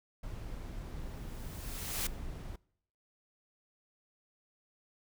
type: noise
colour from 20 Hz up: brown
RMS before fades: -42 dBFS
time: 0.23-2.56 s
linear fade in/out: 5 ms
type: noise with exponential growth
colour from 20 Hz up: white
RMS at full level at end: -34 dBFS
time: 0.96-2.07 s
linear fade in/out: 5 ms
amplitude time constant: 240 ms
effects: noise-tail reverb RT60 0.7 s tail -24 dB re dry

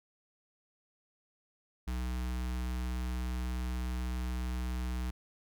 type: tone with notch filter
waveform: square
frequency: 61.74 Hz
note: B1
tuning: in tune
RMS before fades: -35 dBFS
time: 1.87-5.11 s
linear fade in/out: 10 ms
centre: 520 Hz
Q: 1.5
effects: none

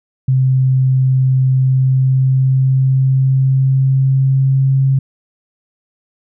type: tone with pitch glide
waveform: sine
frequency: 130.81 to 134.64 Hz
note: C3 to C3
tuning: 0 to +50 cents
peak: -9 dBFS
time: 0.28-4.99 s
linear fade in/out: 5 ms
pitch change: +50 cents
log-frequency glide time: 1.52-4.85 s
effects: none

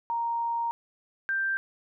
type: tone pair in turn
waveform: sine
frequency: 932.3 / 1574.7 Hz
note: A#5 / G6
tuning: 0 / +7 cents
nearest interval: major sixth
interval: 907 cents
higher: second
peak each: -26 / -25 dBFS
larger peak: second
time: 0.1-0.71 / 1.29-1.57 s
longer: first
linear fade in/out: 0 ms
effects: none

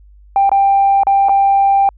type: tone with dropouts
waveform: sine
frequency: 790 Hz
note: G5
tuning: 13 cents sharp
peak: -7 dBFS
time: 0.36-1.89 s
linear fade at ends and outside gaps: 1 ms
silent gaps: 0.494-0.516 / 1.034-1.069 / 1.286-1.293 s
effects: tanh soft clip ceiling -4 dBFS + added 50 Hz sine -40 dBFS peak until 1.97 s

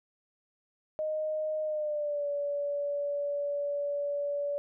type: tone with pitch glide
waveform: sine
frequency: 619 to 574.2 Hz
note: D#5 to D5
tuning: -9 to -39 cents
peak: -29 dBFS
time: 0.99-4.58 s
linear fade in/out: 0 ms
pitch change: -130 cents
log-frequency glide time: 1.63-2.28 s
effects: none

